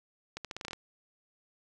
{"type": "accelerating click train", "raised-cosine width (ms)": 0.2, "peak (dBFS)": -21, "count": 9, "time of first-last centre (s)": [0.37, 0.732], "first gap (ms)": 77, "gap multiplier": 0.84, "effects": []}